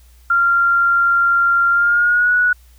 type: tone with pitch glide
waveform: sine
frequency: 1386 to 1468.4 Hz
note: F6 to F#6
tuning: -14 to -14 cents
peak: -11 dBFS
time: 0.3-2.53 s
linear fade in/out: 5 ms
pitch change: +100 cents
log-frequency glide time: 1.71-2.33 s
effects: added 60 Hz sine -44 dBFS peak until 2.78 s + white hiss -55 dBFS RMS until 2.78 s